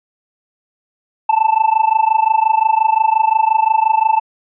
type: tone with amplitude modulation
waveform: triangle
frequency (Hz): 880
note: A5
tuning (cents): 0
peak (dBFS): -5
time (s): 1.29-4.2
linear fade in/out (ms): 5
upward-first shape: sine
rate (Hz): 25.7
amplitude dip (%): 90
effects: resampled to 8000 Hz